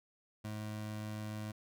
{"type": "tone", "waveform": "25% pulse", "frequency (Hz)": 106.9, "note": "A2", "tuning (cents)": -49, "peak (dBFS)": -36, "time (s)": [0.44, 1.52], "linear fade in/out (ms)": 10, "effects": []}